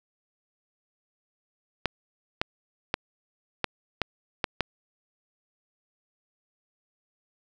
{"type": "clicks", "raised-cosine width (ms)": 0.3, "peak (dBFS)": -8, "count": 7, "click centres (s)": [1.857, 2.415, 2.941, 3.643, 4.017, 4.442, 4.607], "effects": []}